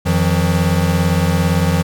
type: tone cluster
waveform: square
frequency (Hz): 87.8 / 159.9 / 177.6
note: F2 / D#3 / F3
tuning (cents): +10 / +48 / +29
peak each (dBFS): -18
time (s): 0.05-1.83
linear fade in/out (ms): 20
effects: none